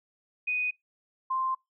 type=tone pair in turn; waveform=sine; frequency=2489 / 1046.5 Hz; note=D#7 / C6; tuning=0 / 0 cents; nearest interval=octave + minor third; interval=1500 cents; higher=first; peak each=-26 dBFS; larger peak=neither; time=0.47-0.71 / 1.3-1.55 s; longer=second; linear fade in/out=10 ms; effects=noise-tail reverb RT60 0.2 s tail -26 dB re dry